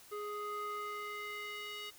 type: tone with band-pass filter sweep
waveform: square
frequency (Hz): 416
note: G#4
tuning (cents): +3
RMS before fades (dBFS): -42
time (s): 0.11-1.91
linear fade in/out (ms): 20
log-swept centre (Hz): 850 to 3100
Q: 2.1
effects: white hiss -58 dBFS RMS until 1.98 s